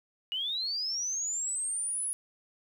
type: linear sweep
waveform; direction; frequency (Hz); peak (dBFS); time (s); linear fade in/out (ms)
sine; up; 2862 to 10490; -30; 0.32-2.13; 0
effects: 10-bit